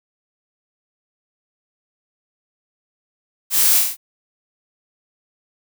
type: noise with echo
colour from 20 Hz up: blue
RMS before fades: -18 dBFS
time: 3.5-3.82 s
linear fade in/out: 50 ms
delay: 25 ms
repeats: 6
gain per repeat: -2 dB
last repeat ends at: 3.97 s
effects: none